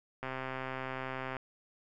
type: click train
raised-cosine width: 0.5 ms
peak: -23 dBFS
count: 150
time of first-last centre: 0.23-1.367 s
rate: 131 Hz
effects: none